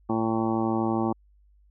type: harmonic tone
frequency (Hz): 112.3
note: A2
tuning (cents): +36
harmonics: 1 / 2 / 3 / 4 / 5 / 6 / 7 / 8 / 9 / 10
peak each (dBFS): -34 / -27 / -27 / -39 / -36 / -41 / -32 / -35 / -41 / -37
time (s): 0.09-1.13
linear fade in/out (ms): 10
effects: added 50 Hz sine -56 dBFS peak until 1.7 s